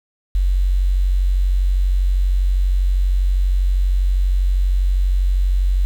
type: tone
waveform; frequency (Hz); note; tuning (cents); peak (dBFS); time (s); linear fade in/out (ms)
sine; 46.25; F#1; 0; -13; 0.35-5.85; 0
effects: 7-bit